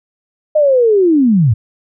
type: linear sweep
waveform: sine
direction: down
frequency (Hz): 622.3 to 97.7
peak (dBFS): -7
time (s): 0.55-1.54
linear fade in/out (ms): 10
effects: none